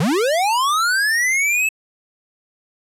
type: linear sweep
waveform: square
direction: up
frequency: 130 to 2637 Hz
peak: -16 dBFS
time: 0-1.69 s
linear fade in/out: 5 ms
effects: low-pass 12000 Hz 12 dB/octave